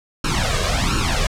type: noise with flanger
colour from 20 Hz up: pink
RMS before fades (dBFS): -19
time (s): 0.24-1.27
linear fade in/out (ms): 5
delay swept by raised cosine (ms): 0.72 to 1.82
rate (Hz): 1.4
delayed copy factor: +1
effects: low-pass 7000 Hz 12 dB/octave